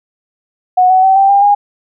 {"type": "tone with pitch steps", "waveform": "sine", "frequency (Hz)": [734, 749.9, 766.1, 782.6, 799.5, 816.8], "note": ["F#5", "F#5", "G5", "G5", "G5", "G#5"], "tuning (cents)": [-14, 23, -40, -3, 34, -29], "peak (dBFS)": -5, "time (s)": [0.77, 1.55], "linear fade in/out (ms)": 10, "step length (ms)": 130, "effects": []}